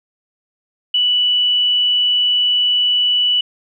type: tone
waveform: sine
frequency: 2960 Hz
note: F#7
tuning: in tune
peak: -12 dBFS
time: 0.94-3.41 s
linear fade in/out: 5 ms
effects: none